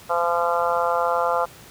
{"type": "harmonic tone", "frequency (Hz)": 171.5, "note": "F3", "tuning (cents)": -31, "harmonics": [3, 4, 5, 6, 7, 8], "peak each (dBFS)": [-24, -25, -26, -27, -27, -28], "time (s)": [0.09, 1.46], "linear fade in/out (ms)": 20, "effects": ["pink hiss -45 dBFS RMS until 1.7 s", "high-pass 60 Hz 12 dB/octave"]}